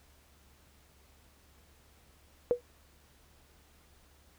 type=tone with exponential decay; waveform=sine; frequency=486.6 Hz; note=B4; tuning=26 cents flat; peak=-19 dBFS; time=2.51-2.61 s; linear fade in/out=0 ms; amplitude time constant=21 ms; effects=added 71 Hz sine -64 dBFS peak until 4.38 s + pink hiss -64 dBFS RMS until 4.38 s